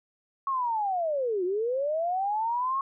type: linear two-way sweep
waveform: sine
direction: down then up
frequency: 1108.7 to 348.7 to 1102 Hz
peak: -25 dBFS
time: 0.47-2.81 s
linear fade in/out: 2 ms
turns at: 1.44 s
effects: none